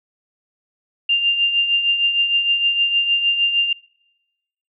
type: tone with tremolo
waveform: sine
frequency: 2794 Hz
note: F7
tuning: in tune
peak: -12 dBFS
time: 1.09-3.73 s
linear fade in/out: 5 ms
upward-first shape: triangle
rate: 6.5 Hz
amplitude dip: 65%
effects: noise-tail reverb RT60 1.0 s tail -25 dB re dry